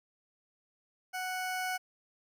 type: tone with level ramp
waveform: 20% pulse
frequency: 740 Hz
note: F#5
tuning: in tune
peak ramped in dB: -30 to -27 dBFS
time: 1.13-1.78 s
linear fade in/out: 20 ms
effects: none